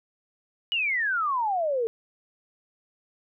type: exponential sweep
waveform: sine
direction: down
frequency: 2960 to 440 Hz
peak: -23 dBFS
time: 0.72-1.87 s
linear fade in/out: 0 ms
effects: none